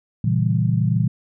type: chord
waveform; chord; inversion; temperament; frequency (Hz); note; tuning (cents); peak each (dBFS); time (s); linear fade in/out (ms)
sine; A# diminished seventh; none; equal; 116.54 / 138.59 / 164.81 / 196; A#2 / C#3 / E3 / G3; 0 / 0 / 0 / 0; -19 / -24 / -21 / -25; 0.24-1.08; 5
effects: none